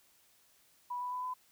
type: tone with pitch steps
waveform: sine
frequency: 982 / 990.5 / 999.2 / 1007.9 Hz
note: B5 / B5 / B5 / B5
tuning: -10 / +5 / +20 / +35 cents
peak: -35 dBFS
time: 0.9-1.34 s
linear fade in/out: 10 ms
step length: 110 ms
effects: white hiss -67 dBFS RMS until 1.51 s